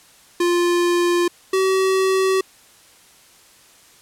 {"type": "tone pair in turn", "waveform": "square", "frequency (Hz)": [349.2, 380.5], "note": ["F4", "F#4"], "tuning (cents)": [0, 48], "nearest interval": "minor second", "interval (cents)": 148, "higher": "second", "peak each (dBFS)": -16, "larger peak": "neither", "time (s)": [[0.4, 1.28], [1.53, 2.41]], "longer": "neither", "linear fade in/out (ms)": 5, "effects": ["white hiss -50 dBFS RMS until 4.01 s", "low-pass 11000 Hz 12 dB/octave"]}